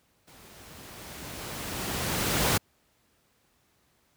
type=noise with level ramp; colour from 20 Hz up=pink; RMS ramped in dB=-53 to -23 dBFS; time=0.27-2.58 s; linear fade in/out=10 ms; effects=pink hiss -68 dBFS RMS until 4.16 s + high-pass 60 Hz 12 dB/octave